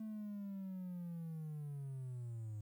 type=linear sweep; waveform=triangle; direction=down; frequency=220 to 103.83 Hz; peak=-40 dBFS; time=0-2.61 s; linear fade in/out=5 ms; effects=tanh soft clip ceiling -36 dBFS + 12-bit